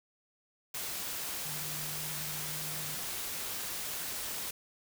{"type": "tone in noise", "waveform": "sine", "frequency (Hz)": 152.2, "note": "D#3", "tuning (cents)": -38, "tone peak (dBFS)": -45, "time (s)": [1.45, 2.95], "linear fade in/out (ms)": 5, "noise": "white", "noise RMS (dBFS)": -38, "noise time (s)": [0.74, 4.51], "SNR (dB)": -10, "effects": []}